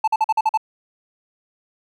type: tone bursts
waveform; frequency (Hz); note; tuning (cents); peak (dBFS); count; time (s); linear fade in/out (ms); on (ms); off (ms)
triangle; 876; A5; -8; -12; 7; 0.04-0.575; 5; 37; 46
effects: none